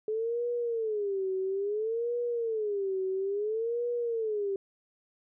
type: tone with vibrato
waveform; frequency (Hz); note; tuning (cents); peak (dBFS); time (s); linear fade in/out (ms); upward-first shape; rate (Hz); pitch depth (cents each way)
sine; 426.4; G#4; +46; -28; 0.08-4.56; 2; sine; 0.59; 210
effects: none